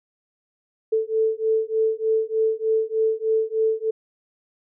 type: beating tone pair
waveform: sine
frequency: 440 / 443.3 Hz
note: A4 / A4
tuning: 0 / +13 cents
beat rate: 3.3 Hz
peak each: -22 dBFS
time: 0.92-3.91 s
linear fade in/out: 10 ms
effects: none